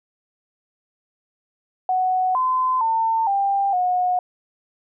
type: tone with pitch steps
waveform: sine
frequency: 742 / 1025 / 901 / 793 / 726 Hz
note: F#5 / C6 / A5 / G5 / F#5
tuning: +5 / -36 / +41 / +20 / -33 cents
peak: -17 dBFS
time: 1.89-4.19 s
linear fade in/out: 2 ms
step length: 460 ms
effects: none